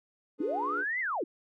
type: chord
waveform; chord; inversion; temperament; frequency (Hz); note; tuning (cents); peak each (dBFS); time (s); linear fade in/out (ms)
triangle; D diminished seventh; none; equal with one note detuned; 293.7 / 356.6 / 415.3 / 493.9; D4 / F4 / Ab4 / Cb5; 0 / +36 / 0 / 0; -38 / -42 / -37 / -42; 0.38-0.85; 50
type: linear two-way sweep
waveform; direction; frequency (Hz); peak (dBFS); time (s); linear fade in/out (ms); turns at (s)
sine; up then down; 261.6 to 2100 to 261.6; -29; 0.4-1.24; 5; 1
effects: none